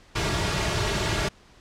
pink noise with comb filter, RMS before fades -25 dBFS, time 0.15-1.29 s, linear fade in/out 10 ms, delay 3.9 ms, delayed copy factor -0.7, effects pink hiss -54 dBFS RMS until 1.6 s + low-pass 6000 Hz 12 dB/octave

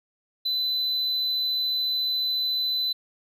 triangle tone, 4013 Hz, B7, 27 cents sharp, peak -22 dBFS, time 0.45-2.93 s, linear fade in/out 10 ms, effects none

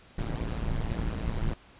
brown noise with amplitude modulation, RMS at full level -26 dBFS, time 0.18-1.54 s, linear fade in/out 5 ms, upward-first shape sine, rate 114 Hz, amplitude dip 90%, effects pink hiss -55 dBFS RMS until 1.79 s + resampled to 8000 Hz

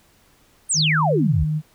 sine exponential sweep, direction down, 9397 to 57.2 Hz, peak -17 dBFS, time 0.69-1.45 s, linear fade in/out 20 ms
sine tone with pitch glide, 155.56 to 153.77 Hz, D#3 to D#3, 0 to -20 cents, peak -19 dBFS, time 0.74-1.62 s, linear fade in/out 50 ms, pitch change -20 cents, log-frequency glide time 1.02-1.12 s
effects pink hiss -57 dBFS RMS until 1.74 s

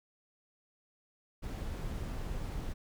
brown noise, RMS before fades -38 dBFS, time 1.42-2.74 s, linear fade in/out 20 ms, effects none

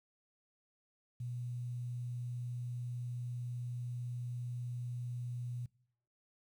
sine tone with quantisation, 121.9 Hz, B2, 22 cents flat, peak -38 dBFS, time 1.2-5.66 s, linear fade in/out 5 ms, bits 11, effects noise-tail reverb RT60 0.7 s tail -24 dB re dry

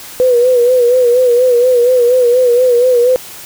sine tone with vibrato, 493.4 Hz, B4, 2 cents flat, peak -6 dBFS, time 0.2-3.16 s, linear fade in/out 0 ms, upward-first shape sine, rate 4.2 Hz, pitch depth 66 cents each way, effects white hiss -31 dBFS RMS until 3.45 s

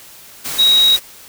sine tone in noise, 3813 Hz, A#7, 38 cents sharp, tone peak -8 dBFS, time 0.58-0.97 s, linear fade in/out 20 ms, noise white, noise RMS -24 dBFS, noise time 0.44-1 s, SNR +13 dB, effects white hiss -40 dBFS RMS until 1.28 s

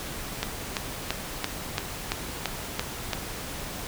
click train, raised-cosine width 0.2 ms, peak -8 dBFS, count 9, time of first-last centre 0.43-3.133 s, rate 2.96 Hz, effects pink hiss -36 dBFS RMS until 3.87 s

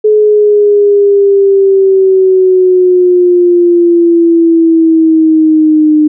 sine exponential sweep, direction down, 427.6 to 303.1 Hz, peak -3 dBFS, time 0.04-6.08 s, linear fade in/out 10 ms, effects none

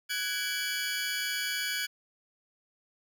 20% pulse tone cluster, 1488 / 1663 / 2300 Hz, F#6 / G#6 / D7, +9 / +2 / -37 cents, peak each -30 dBFS, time 0.09-1.87 s, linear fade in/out 20 ms, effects none

